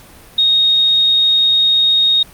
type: tone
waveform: sine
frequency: 3729 Hz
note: A#7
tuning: in tune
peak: -9 dBFS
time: 0.38-2.23 s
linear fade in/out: 5 ms
effects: pink hiss -41 dBFS RMS until 2.33 s + Opus 48 kbps